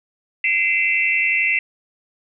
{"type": "tone cluster", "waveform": "sine", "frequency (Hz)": [2063, 2296, 2397, 2592, 2683], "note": ["C7", "D7", "D7", "E7", "E7"], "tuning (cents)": [-25, -40, 35, -30, 30], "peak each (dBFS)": [-19, -25, -27, -28, -20], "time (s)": [0.44, 1.59], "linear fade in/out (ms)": 2, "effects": []}